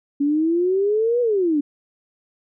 sine exponential two-way sweep, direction up then down, 280 to 493.9 to 280 Hz, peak -16 dBFS, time 0.2-1.61 s, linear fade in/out 10 ms, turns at 1.21 s, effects none

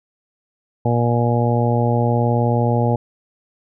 harmonic tone, 119.1 Hz, A#2, 38 cents sharp, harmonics 1 / 2 / 3 / 4 / 5 / 6 / 7, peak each -17 / -22 / -27 / -23 / -25 / -28 / -24 dBFS, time 0.85-2.96 s, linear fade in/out 5 ms, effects none

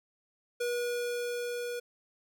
square tone with level ramp, 482.9 Hz, B4, 39 cents flat, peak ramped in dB -30 to -35 dBFS, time 0.6-1.8 s, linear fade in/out 10 ms, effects none

